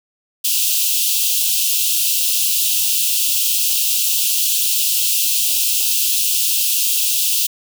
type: high-pass noise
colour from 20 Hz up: white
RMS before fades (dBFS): -17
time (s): 0.44-7.47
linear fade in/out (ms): 10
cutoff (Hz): 2600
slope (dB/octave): 96
effects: none